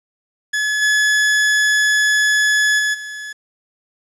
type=tone with level steps; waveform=40% pulse; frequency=1706 Hz; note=G#6; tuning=46 cents sharp; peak=-16 / -12 / -15 / -27 dBFS; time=0.53-3.33 s; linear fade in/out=10 ms; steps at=0.81 / 2.78 / 2.93 s; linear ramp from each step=20 ms; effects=resampled to 22050 Hz + 8-bit